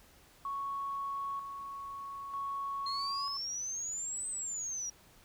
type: tone with tremolo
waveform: sine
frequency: 1108.7 Hz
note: C#6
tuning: in tune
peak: -34 dBFS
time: 0.45-3.37 s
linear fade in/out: 2 ms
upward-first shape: square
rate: 0.53 Hz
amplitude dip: 50%
type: exponential two-way sweep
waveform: sine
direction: up then down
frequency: 4186 to 8250 to 5670 Hz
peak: -35 dBFS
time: 2.86-4.9 s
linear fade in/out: 5 ms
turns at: 4.29 s
effects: tanh soft clip ceiling -27 dBFS + pink hiss -61 dBFS RMS until 5.24 s